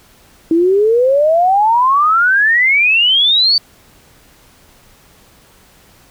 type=exponential sweep; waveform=sine; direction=up; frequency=320 to 4612 Hz; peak=-8 dBFS; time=0.51-3.58 s; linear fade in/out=2 ms; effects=pink hiss -47 dBFS RMS until 6.1 s